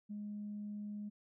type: tone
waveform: sine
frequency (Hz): 207.7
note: G#3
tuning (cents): 0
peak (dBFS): -40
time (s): 0.09-1.1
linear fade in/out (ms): 20
effects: tanh soft clip ceiling -36 dBFS